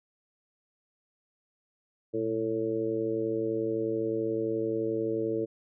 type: harmonic tone with a mistuned harmonic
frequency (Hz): 111.5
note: A2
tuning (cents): +23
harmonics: 1 / 2 / 3 / 4 / 5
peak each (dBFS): -41 / -41 / -31 / -30 / -37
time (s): 2.13-5.46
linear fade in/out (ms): 20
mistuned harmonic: 1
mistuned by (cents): +120
effects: none